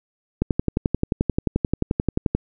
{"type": "click train", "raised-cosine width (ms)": 3, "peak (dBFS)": -6, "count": 23, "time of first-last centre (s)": [0.42, 2.35], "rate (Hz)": 11.4, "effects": []}